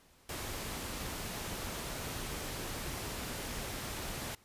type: noise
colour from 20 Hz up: pink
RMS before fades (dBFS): -40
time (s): 0.29-4.35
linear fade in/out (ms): 2
effects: pink hiss -64 dBFS RMS until 4.44 s + resampled to 32000 Hz